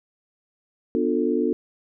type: chord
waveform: sine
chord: B half-diminished seventh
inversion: none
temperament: just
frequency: 246.9 / 296.3 / 355.6 / 444.5 Hz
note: B3 / D4 / F4 / A4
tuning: 0 / +15 / +31 / +18 cents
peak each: -25 dBFS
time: 0.95-1.53 s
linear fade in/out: 0 ms
effects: none